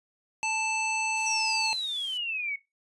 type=harmonic tone; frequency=880 Hz; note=A5; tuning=in tune; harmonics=1 / 3 / 5 / 7 / 9; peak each=-31 / -29 / -42 / -37 / -39 dBFS; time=0.43-1.73 s; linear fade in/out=0 ms
type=noise; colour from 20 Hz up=blue; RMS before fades=-46 dBFS; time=1.16-2.18 s; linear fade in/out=10 ms
type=exponential sweep; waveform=sine; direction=down; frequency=5920 to 2197 Hz; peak=-29 dBFS; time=1.26-2.56 s; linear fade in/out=5 ms
effects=noise-tail reverb RT60 0.2 s tail -17 dB re dry + resampled to 24000 Hz